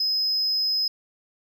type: tone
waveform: sine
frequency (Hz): 5080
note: D#8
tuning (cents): +35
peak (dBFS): -19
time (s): 0-0.88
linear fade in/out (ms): 5
effects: tanh soft clip ceiling -19 dBFS + 10-bit